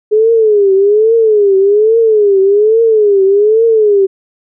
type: tone with vibrato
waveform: sine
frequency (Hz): 420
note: G#4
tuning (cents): +19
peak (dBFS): -5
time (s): 0.11-4.07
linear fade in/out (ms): 20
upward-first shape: triangle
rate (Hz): 1.2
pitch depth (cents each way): 170
effects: none